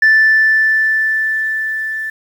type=tone with level ramp; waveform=sine; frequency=1760 Hz; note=A6; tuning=in tune; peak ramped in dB=-4 to -19 dBFS; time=0.02-2.1 s; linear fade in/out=5 ms; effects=tanh soft clip ceiling -4 dBFS + 7-bit